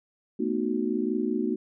sine chord, B dominant seventh, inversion third, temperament just, 222.2 / 246.9 / 308.7 / 370.4 Hz, A3 / B3 / D#4 / F#4, +17 / 0 / -14 / +2 cents, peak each -30 dBFS, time 0.39-1.56 s, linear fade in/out 10 ms, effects none

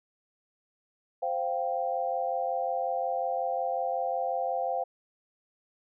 sine chord, C suspended fourth, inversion none, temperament equal, 523.3 / 698.5 / 784 Hz, C5 / F5 / G5, 0 / 0 / 0 cents, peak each -32 / -31 / -32 dBFS, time 1.22-4.84 s, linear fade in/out 10 ms, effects none

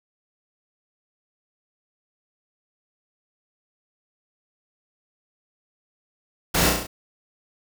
pink noise with echo, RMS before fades -21 dBFS, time 6.54-6.7 s, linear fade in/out 10 ms, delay 34 ms, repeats 5, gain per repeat -3 dB, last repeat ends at 6.87 s, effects none

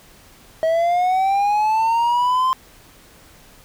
triangle linear sweep, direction up, 638 to 1046.5 Hz, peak -13 dBFS, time 0.63-2.53 s, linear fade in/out 0 ms, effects pink hiss -48 dBFS RMS until 3.64 s

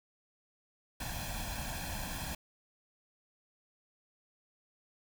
pink noise with comb filter, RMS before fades -39 dBFS, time 1-2.35 s, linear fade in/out 5 ms, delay 1.2 ms, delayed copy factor +0.8, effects none

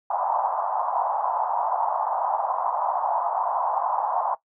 white band-pass noise, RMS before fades -25 dBFS, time 0.1-4.35 s, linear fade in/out 5 ms, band 700 to 1000 Hz, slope 48 dB/octave, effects noise-tail reverb RT60 0.1 s tail -17 dB re dry

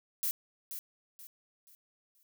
violet noise with echo, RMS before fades -32 dBFS, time 0.23-0.31 s, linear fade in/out 0 ms, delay 480 ms, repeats 4, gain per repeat -9 dB, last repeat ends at 2.23 s, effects none

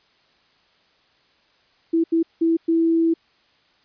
sine tone bursts at uneven times, 329.6 Hz, E4, in tune, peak -15 dBFS, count 4, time 1.93-2.04 / 2.12-2.23 / 2.41-2.57 / 2.68-3.14 s, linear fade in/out 10 ms, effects white hiss -60 dBFS RMS until 3.84 s + resampled to 11025 Hz

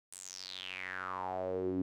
sawtooth tone with band-pass filter sweep, 93 Hz, F#2, 9 cents sharp, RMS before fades -39 dBFS, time 0.12-1.82 s, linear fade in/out 5 ms, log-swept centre 9100 to 270 Hz, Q 6.3, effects none

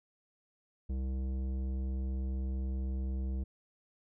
sine tone with tanh clipping, 65.41 Hz, C2, in tune, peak -34 dBFS, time 0.89-3.44 s, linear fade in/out 10 ms, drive 13 dB, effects none

